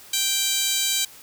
15% pulse tone with high-pass filter, 784 Hz, G5, in tune, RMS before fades -23 dBFS, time 0.13-1.05 s, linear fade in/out 5 ms, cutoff 4700 Hz, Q 2.2, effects white hiss -46 dBFS RMS until 1.22 s

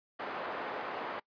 pink band-pass noise, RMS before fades -39 dBFS, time 0.19-1.2 s, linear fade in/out 10 ms, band 510 to 1500 Hz, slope 12 dB/octave, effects noise-tail reverb RT60 0.1 s tail -23 dB re dry + resampled to 11025 Hz

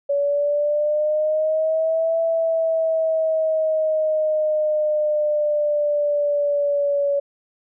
sine exponential two-way sweep, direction up then down, 565 to 660 to 565 Hz, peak -17 dBFS, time 0.09-7.2 s, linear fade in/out 10 ms, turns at 2.2 s, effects none

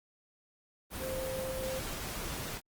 sine tone in noise, 523.3 Hz, C5, in tune, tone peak -35 dBFS, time 0.99-1.82 s, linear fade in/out 50 ms, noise pink, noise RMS -39 dBFS, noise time 0.9-2.61 s, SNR +1 dB, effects Opus 24 kbps

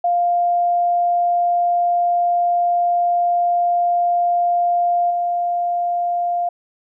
sine tone with level steps, 700 Hz, F5, 4 cents sharp, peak -14 / -17 dBFS, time 0.04-6.49 s, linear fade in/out 5 ms, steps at 5.1 s, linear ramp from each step 10 ms, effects none

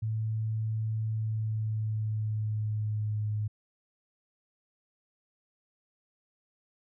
sine tone with pitch glide, 110 to 106.13 Hz, A2 to G#2, 0 to +38 cents, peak -28 dBFS, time 0.02-3.48 s, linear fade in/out 10 ms, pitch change -62 cents, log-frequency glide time 1.11-3.27 s, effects none

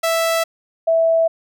sawtooth / sine tone pair in turn, 659.3 / 656.6 Hz, E5 / E5, 0 / -7 cents, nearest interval unison, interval 7 cents, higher first, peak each -12 dBFS, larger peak neither, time 0.03-0.44 / 0.87-1.28 s, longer neither, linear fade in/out 10 ms, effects none

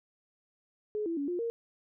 sine tone with pitch steps, 423.1 / 334 / 283.3 / 353.3 / 463.9 Hz, G#4 / E4 / C#4 / F4 / A#4, +32 / +23 / +38 / +20 / -8 cents, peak -30 dBFS, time 0.95-1.5 s, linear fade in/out 0 ms, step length 110 ms, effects none

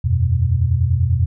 sine chord, E suspended second, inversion none, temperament equal, 82.41 / 92.5 / 123.47 Hz, E2 / F#2 / B2, 0 / 0 / 0 cents, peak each -18 dBFS, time 0.04-1.26 s, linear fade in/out 10 ms, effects none

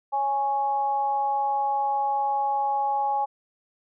sine tone with amplitude modulation, 830.6 Hz, G#5, in tune, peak -19 dBFS, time 0.12-3.26 s, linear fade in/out 20 ms, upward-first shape sine, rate 275 Hz, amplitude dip 60%, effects none

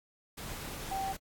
sine tone in noise, 775 Hz, G5, 20 cents flat, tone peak -32 dBFS, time 0.91-1.13 s, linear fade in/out 10 ms, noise pink, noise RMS -42 dBFS, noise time 0.37-1.17 s, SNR +7 dB, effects AAC 64 kbps

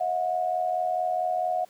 sine tone pair together, 638.5 / 723 Hz, D#5 / F#5, +45 / -40 cents, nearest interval major second, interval 215 cents, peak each -29 / -25 dBFS, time 0-1.65 s, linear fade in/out 10 ms, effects pink hiss -58 dBFS RMS until 1.69 s + high-pass 200 Hz 12 dB/octave

